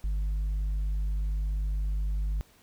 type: tone with tanh clipping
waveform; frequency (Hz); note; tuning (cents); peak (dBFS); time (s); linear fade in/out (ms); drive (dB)
sine; 50.5; G#1; -48; -27; 0.04-2.41; 0; 3
effects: pink hiss -60 dBFS RMS until 2.62 s